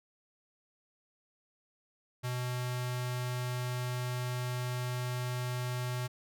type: tone with notch filter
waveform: square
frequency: 124.5 Hz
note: B2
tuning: 14 cents sharp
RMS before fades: -35 dBFS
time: 2.23-6.08 s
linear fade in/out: 20 ms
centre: 250 Hz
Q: 0.51
effects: none